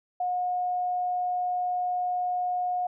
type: tone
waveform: sine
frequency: 722 Hz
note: F#5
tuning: 43 cents flat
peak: -25 dBFS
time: 0.2-2.87 s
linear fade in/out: 5 ms
effects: none